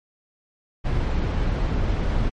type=noise; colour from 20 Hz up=brown; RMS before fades=-22 dBFS; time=0.84-2.3 s; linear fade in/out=20 ms; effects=low-pass 4000 Hz 12 dB/octave + MP3 48 kbps